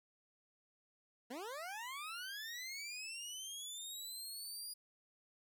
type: linear sweep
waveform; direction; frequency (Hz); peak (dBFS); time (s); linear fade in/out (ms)
20% pulse; up; 223.9 to 4885; -39; 1.3-4.74; 10
effects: none